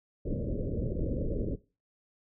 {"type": "low-pass noise", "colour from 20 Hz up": "pink", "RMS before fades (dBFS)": -32, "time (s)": [0.25, 1.56], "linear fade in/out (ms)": 10, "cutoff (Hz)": 580, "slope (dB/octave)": 96, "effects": ["noise-tail reverb RT60 0.3 s tail -19 dB re dry"]}